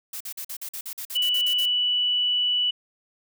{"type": "noise bursts", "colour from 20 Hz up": "blue", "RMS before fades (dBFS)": -34, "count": 13, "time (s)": [0.13, 1.657], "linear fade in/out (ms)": 5, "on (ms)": 75, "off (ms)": 46}
{"type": "tone", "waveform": "sine", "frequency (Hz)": 2960, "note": "F#7", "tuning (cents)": 0, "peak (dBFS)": -20, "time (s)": [1.15, 2.71], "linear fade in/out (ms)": 10}
{"effects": []}